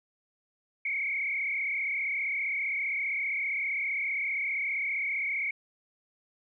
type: tone with frequency modulation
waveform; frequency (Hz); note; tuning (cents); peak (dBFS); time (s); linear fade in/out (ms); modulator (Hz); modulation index
sine; 2217; C#7; 0; -28; 0.85-5.51; 5; 35.2; 2.6
effects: none